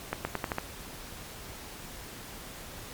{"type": "accelerating click train", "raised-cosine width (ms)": 0.5, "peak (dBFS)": -14, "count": 6, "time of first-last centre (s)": [0.13, 0.584], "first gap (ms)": 120, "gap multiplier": 0.86, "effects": ["pink hiss -44 dBFS RMS until 2.93 s", "MP3 96 kbps"]}